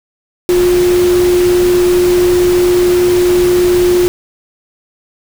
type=tone in noise; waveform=sine; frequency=356.9 Hz; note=F4; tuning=38 cents sharp; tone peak=-7 dBFS; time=0.49-4.08 s; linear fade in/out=0 ms; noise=pink; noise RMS=-21 dBFS; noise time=0.49-4.08 s; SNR=+11 dB; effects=none